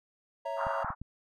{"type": "chord", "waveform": "triangle", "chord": "A# diminished", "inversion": "first", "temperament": "equal", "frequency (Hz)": [554.4, 659.3, 932.3], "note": ["C#5", "E5", "A#5"], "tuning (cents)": [0, 0, 0], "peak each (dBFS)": -35, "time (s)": [0.45, 0.84], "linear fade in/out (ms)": 10}
{"type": "band-pass noise", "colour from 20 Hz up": "white", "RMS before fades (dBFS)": -35, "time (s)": [0.56, 0.95], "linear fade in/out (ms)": 50, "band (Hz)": [710, 1400], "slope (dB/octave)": 48}
{"type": "clicks", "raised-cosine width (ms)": 5, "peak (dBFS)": -29, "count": 4, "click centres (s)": [0.668, 0.846, 0.904, 1.016]}
{"effects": []}